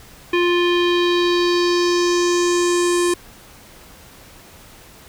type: tone with low-pass filter sweep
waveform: square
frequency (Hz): 350.7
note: F4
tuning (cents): +7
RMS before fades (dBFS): -17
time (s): 0.33-3.14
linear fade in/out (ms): 5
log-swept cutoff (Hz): 2700 to 9200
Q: 3
effects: pink hiss -44 dBFS RMS until 5.08 s